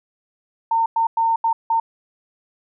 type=tone bursts at uneven times; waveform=sine; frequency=910 Hz; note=A#5; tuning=42 cents flat; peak=-15 dBFS; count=5; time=0.71-0.86 / 0.96-1.07 / 1.17-1.36 / 1.44-1.53 / 1.7-1.8 s; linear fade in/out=5 ms; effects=none